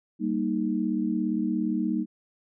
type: chord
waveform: sine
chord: Eb major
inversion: first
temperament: equal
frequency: 196 / 233.1 / 311.1 Hz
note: G3 / Bb3 / Eb4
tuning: 0 / 0 / 0 cents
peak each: -29 / -28 / -28 dBFS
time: 0.19-2.06 s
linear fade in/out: 50 ms
effects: none